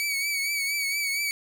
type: tone with vibrato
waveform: sawtooth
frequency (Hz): 2261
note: C#7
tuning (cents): +34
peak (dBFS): -22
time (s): 0-1.31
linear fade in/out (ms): 0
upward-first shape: triangle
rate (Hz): 4.3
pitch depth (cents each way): 56
effects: none